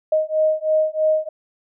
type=beating tone pair; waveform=sine; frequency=622.3 / 625.4 Hz; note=D#5 / D#5; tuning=0 / +9 cents; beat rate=3.1 Hz; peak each=-19 dBFS; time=0.12-1.29 s; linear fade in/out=5 ms; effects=none